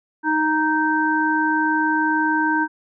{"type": "harmonic tone", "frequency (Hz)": 311.1, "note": "D#4", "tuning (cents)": 0, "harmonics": [1, 3, 5], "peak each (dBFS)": [-21, -21, -21], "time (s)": [0.23, 2.68], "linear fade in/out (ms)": 50, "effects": []}